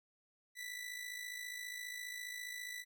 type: tone with amplitude modulation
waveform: sawtooth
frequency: 1975.5 Hz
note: B6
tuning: in tune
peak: -37 dBFS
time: 0.55-2.85 s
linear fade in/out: 50 ms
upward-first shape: sine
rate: 54.8 Hz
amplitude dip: 60%
effects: none